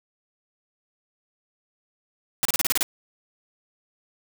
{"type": "noise bursts", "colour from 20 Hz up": "white", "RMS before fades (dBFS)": -22, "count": 8, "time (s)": [2.43, 2.83], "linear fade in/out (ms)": 0, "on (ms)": 22, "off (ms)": 32, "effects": []}